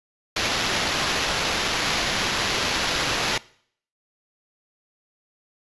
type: noise with sample-and-hold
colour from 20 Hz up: violet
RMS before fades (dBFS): -24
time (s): 0.36-3.38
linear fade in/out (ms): 5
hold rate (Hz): 8820
effects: noise-tail reverb RT60 0.6 s tail -22 dB re dry + resampled to 24000 Hz